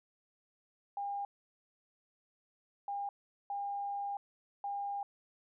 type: tone bursts at uneven times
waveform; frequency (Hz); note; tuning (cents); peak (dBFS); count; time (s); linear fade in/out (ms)
sine; 805; G5; +46; -35; 4; 0.97-1.25 / 2.88-3.09 / 3.5-4.17 / 4.64-5.03; 2
effects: none